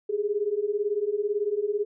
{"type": "beating tone pair", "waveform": "sine", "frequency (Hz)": [402.3, 420.3], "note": ["G4", "G#4"], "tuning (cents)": [45, 21], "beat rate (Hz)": 18, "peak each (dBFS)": [-28, -26], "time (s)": [0.09, 1.85], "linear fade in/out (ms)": 10, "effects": []}